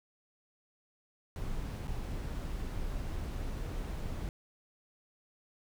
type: noise with dropouts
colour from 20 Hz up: brown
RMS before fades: -37 dBFS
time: 1.36-4.29 s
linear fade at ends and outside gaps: 1 ms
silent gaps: 1.873-1.878 s
effects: none